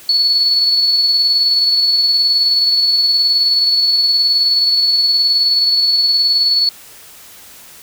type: tone with tremolo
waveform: sine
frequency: 4416 Hz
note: C#8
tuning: 7 cents flat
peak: -9 dBFS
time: 0.09-6.69 s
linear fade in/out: 2 ms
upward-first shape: square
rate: 19 Hz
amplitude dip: 25%
effects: white hiss -39 dBFS RMS until 7.82 s